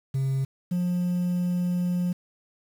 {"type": "tone pair in turn", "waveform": "sine", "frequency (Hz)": [134.5, 177.88], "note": ["C3", "F3"], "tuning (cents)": [48, 32], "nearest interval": "perfect fourth", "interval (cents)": 484, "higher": "second", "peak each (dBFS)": -20, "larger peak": "neither", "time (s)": [[0.14, 0.45], [0.71, 2.13]], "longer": "second", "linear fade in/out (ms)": 10, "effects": ["tanh soft clip ceiling -22 dBFS", "8-bit"]}